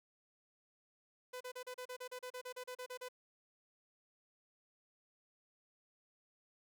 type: tone bursts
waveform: sawtooth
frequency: 502 Hz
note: B4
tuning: 28 cents sharp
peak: -40 dBFS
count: 16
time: 1.33-3.087 s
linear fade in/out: 10 ms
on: 77 ms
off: 35 ms
effects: none